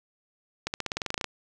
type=accelerating click train; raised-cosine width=0.2 ms; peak=-12 dBFS; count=13; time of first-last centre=0.67-1.243 s; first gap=69 ms; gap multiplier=0.93; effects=none